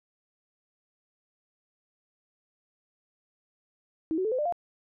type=tone with pitch steps; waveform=sine; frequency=319.8 / 373.8 / 436.9 / 510.6 / 596.8 / 697.5 Hz; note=D#4 / F#4 / A4 / C5 / D5 / F5; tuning=+48 / +18 / -12 / -42 / +28 / -2 cents; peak=-25 dBFS; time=4.11-4.524 s; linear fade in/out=0 ms; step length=69 ms; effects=none